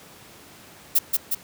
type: noise with echo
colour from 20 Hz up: violet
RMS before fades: -17 dBFS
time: 0.95-0.99 s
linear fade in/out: 10 ms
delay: 180 ms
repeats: 2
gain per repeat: -3 dB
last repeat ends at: 1.35 s
effects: pink hiss -47 dBFS RMS until 1.43 s + high-pass 100 Hz 12 dB/octave